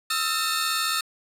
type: tone cluster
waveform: sawtooth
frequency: 1279 / 1357 / 1802 / 3679 / 4381 Hz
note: D#6 / E6 / A6 / A#7 / C#8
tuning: +47 / +50 / +41 / -24 / -21 cents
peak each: -25 / -27 / -28 / -28 / -26 dBFS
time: 0.1-1.01 s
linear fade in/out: 5 ms
effects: resampled to 32000 Hz